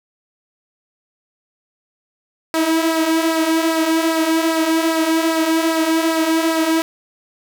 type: tone with flanger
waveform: sawtooth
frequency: 323.8 Hz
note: E4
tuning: 31 cents flat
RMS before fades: -17 dBFS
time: 2.54-6.82 s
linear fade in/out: 0 ms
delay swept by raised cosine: 0.3 to 4.7 ms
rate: 2.5 Hz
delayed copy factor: -0.55
effects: none